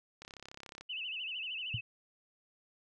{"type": "click train", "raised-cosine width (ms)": 0.2, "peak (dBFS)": -30, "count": 21, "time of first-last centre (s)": [0.22, 0.81], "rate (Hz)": 33.9}
{"type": "tone with vibrato", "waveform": "sine", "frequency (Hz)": 2794, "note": "F7", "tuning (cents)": 0, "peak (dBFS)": -37, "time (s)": [0.89, 1.81], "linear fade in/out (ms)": 10, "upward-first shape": "sine", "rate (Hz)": 13, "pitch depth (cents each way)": 150}
{"type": "tone with exponential decay", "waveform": "sine", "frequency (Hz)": 116, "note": "A#2", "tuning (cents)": -8, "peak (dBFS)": -29, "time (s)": [1.74, 1.81], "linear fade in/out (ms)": 5, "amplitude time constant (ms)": 15}
{"effects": []}